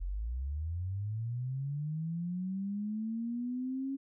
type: linear sweep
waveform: sine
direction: up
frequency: 41.62 to 274.8 Hz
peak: -33 dBFS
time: 0-3.97 s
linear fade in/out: 20 ms
effects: none